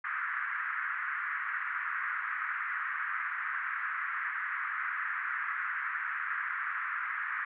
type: band-pass noise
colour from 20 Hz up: white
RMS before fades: -35 dBFS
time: 0.04-7.45 s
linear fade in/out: 5 ms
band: 1200 to 1900 Hz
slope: 48 dB/octave
effects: none

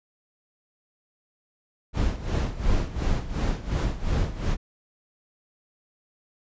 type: noise with tremolo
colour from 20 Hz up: brown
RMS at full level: -22 dBFS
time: 1.93-4.57 s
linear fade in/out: 50 ms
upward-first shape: sine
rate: 2.8 Hz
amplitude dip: 80%
effects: resampled to 16000 Hz

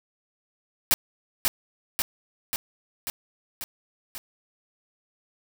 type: noise with echo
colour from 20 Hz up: white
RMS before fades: -19 dBFS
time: 0.91-0.94 s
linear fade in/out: 0 ms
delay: 540 ms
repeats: 6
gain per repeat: -3 dB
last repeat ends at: 4.18 s
effects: none

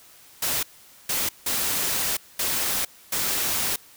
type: noise bursts at uneven times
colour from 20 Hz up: white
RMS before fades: -25 dBFS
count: 5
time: 0.42-0.63 / 1.09-1.29 / 1.46-2.17 / 2.39-2.85 / 3.12-3.76 s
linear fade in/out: 5 ms
effects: white hiss -51 dBFS RMS until 3.96 s

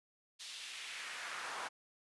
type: noise with high-pass filter sweep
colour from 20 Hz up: brown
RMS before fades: -45 dBFS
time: 0.39-1.69 s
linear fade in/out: 20 ms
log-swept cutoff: 3900 to 980 Hz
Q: 1.5
effects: resampled to 24000 Hz

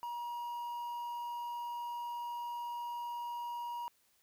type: tone with quantisation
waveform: triangle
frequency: 954 Hz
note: A#5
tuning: 40 cents sharp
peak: -36 dBFS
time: 0.03-3.88 s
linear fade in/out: 0 ms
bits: 10
effects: white hiss -72 dBFS RMS until 4.22 s

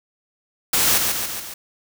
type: noise with echo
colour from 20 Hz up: white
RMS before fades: -18 dBFS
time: 0.73-0.98 s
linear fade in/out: 5 ms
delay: 140 ms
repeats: 4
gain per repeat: -4 dB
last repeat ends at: 1.54 s
effects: none

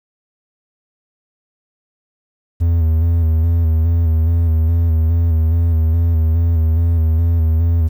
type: tone with vibrato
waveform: triangle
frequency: 82.1 Hz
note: E2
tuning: 6 cents flat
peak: -9 dBFS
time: 2.6-7.89 s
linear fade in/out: 20 ms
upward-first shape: square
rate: 2.4 Hz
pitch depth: 41 cents each way
effects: 8-bit

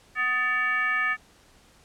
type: tone with frequency modulation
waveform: sine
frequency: 1760 Hz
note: A6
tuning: in tune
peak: -22 dBFS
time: 0.15-1.17 s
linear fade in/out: 50 ms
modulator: 509 Hz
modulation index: 1
effects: pink hiss -57 dBFS RMS until 1.84 s + low-pass 10000 Hz 12 dB/octave

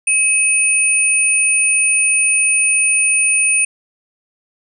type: tone pair together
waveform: sine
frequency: 2557 / 9197 Hz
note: D#7 / D9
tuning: +47 / -37 cents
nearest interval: octave + minor seventh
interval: 2216 cents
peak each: -14 dBFS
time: 0.07-3.65 s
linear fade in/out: 5 ms
effects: none

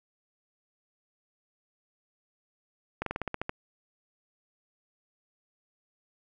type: slowing click train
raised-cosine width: 0.5 ms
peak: -16 dBFS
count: 9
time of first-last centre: 3.02-3.494 s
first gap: 43 ms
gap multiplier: 1.09
effects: none

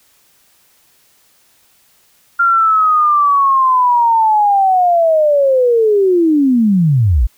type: linear sweep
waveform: sine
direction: down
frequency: 1394 to 46.32 Hz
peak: -8 dBFS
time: 2.39-7.27 s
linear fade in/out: 10 ms
effects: white hiss -53 dBFS RMS until 7.37 s

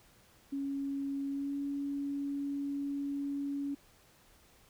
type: tone with pitch glide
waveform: sine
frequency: 277.2 to 281.7 Hz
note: C#4 to C#4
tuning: 0 to +28 cents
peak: -33 dBFS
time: 0.52-3.75 s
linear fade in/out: 10 ms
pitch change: +28 cents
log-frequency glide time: 1.28-1.56 s
effects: pink hiss -63 dBFS RMS until 4.69 s

